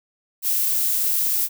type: noise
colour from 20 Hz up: violet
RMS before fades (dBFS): -21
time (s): 0.42-1.49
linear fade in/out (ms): 50
effects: none